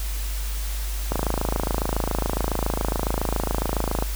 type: click train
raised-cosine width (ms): 1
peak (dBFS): -9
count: 80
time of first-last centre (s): 1.12-4.024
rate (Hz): 27.2
effects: added 50 Hz sine -25 dBFS peak until 4.15 s + white hiss -36 dBFS RMS until 4.15 s